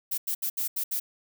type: noise bursts at uneven times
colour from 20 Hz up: violet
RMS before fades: -29 dBFS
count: 6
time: 0.11-0.18 / 0.27-0.35 / 0.42-0.5 / 0.57-0.68 / 0.76-0.84 / 0.91-1 s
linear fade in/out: 10 ms
effects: none